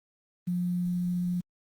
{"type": "tone with quantisation", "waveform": "sine", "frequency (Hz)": 177.5, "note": "F3", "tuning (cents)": 28, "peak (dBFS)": -26, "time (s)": [0.47, 1.41], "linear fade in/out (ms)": 10, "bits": 9, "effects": ["Opus 32 kbps"]}